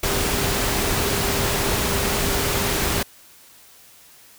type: tone in noise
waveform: sine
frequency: 399.6 Hz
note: G4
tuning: 33 cents sharp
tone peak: -30 dBFS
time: 0.03-3.03 s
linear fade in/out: 5 ms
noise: pink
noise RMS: -22 dBFS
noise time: 0.03-3.03 s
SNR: -11 dB
effects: white hiss -49 dBFS RMS until 4.38 s